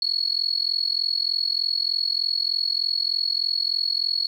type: tone with amplitude modulation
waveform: sine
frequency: 4355 Hz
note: C#8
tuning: 31 cents flat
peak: -17 dBFS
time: 0.02-4.27 s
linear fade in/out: 2 ms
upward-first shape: sine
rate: 43.3 Hz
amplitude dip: 95%
effects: 9-bit